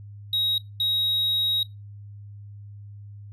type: tone bursts at uneven times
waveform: triangle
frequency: 3800 Hz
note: A#7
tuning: 33 cents sharp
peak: -20 dBFS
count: 2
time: 0.33-0.58 / 0.8-1.63 s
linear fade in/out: 2 ms
effects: noise-tail reverb RT60 0.2 s tail -20 dB re dry + added 102 Hz sine -39 dBFS peak until 3.32 s